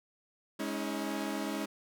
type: chord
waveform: sawtooth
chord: Ab suspended fourth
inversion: none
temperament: equal with one note detuned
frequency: 207.7 / 277.2 / 319.1 Hz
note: Ab3 / Db4 / Eb4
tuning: 0 / 0 / +44 cents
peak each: -34 dBFS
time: 0.59-1.66 s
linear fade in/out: 10 ms
effects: none

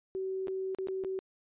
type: tone with dropouts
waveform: sine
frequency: 380 Hz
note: F#4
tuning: 46 cents sharp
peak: -32 dBFS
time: 0.15-1.19 s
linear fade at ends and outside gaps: 0 ms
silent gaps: 0.472-0.482 / 0.748-0.786 / 0.872-0.885 / 1.038-1.047 s
effects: resampled to 8000 Hz

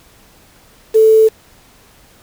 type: tone with quantisation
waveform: sine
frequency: 440 Hz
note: A4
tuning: in tune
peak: -5 dBFS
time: 0.94-1.29 s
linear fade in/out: 20 ms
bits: 5
effects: pink hiss -47 dBFS RMS until 2.22 s

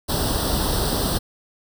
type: noise with comb filter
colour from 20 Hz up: pink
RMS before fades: -22 dBFS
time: 0.08-1.19 s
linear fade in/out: 20 ms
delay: 0.22 ms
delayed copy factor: +0.85
effects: none

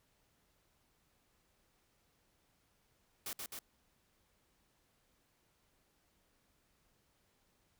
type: noise with echo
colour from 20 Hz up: white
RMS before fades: -42 dBFS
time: 3.26-3.33 s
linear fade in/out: 2 ms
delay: 130 ms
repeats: 2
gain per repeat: -2 dB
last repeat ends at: 3.59 s
effects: pink hiss -75 dBFS RMS until 7.79 s

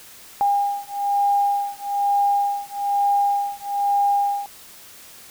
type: beating tone pair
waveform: sine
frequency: 807 / 808.1 Hz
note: G#5 / G#5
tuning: -50 / -48 cents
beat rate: 1.1 Hz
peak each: -21 dBFS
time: 0.41-4.46 s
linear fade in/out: 0 ms
effects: white hiss -44 dBFS RMS until 5.3 s

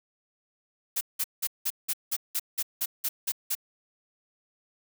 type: noise bursts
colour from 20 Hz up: blue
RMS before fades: -28 dBFS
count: 12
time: 0.96-3.552 s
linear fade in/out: 10 ms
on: 51 ms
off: 180 ms
effects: none

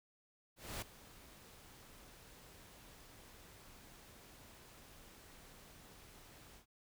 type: noise with ADSR envelope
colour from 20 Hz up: pink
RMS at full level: -42 dBFS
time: 0.56-6.66 s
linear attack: 260 ms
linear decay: 6 ms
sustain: -17 dB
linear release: 96 ms
effects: none

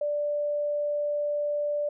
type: tone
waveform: sine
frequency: 587.3 Hz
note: D5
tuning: in tune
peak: -25 dBFS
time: 0.01-1.89 s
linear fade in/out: 5 ms
effects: none

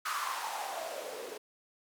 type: noise with band-pass filter sweep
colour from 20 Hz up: blue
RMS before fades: -38 dBFS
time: 0.05-1.38 s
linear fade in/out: 10 ms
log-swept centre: 1300 to 400 Hz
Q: 6
effects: none

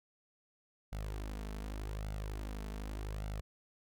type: tone with flanger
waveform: sawtooth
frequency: 51.91 Hz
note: G#1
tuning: in tune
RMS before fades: -41 dBFS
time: 0.92-3.41 s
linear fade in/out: 10 ms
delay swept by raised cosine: 1.4 to 4.6 ms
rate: 0.85 Hz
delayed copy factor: +0.6
effects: none

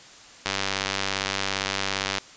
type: click train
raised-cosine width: 0.2 ms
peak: -7 dBFS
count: 169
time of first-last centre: 0.46-2.183 s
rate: 97.5 Hz
effects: white hiss -47 dBFS RMS until 2.36 s + resampled to 16000 Hz

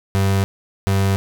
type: tone pair in turn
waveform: 35% pulse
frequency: 97.5 / 97.5 Hz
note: G2 / G2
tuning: -9 / -9 cents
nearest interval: unison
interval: 0 cents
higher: neither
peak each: -13 dBFS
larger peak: neither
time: 0.15-0.44 / 0.87-1.16 s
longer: neither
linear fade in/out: 0 ms
effects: none

